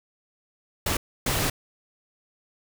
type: noise bursts at uneven times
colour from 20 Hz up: pink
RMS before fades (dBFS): -25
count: 2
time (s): 0.86-0.97 / 1.26-1.5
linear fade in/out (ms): 5
effects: none